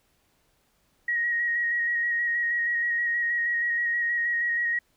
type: tone with vibrato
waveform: sine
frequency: 1890 Hz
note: A#6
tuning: 23 cents sharp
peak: -23 dBFS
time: 1.08-4.79 s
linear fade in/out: 5 ms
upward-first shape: square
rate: 6.3 Hz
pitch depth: 17 cents each way
effects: pink hiss -68 dBFS RMS until 4.96 s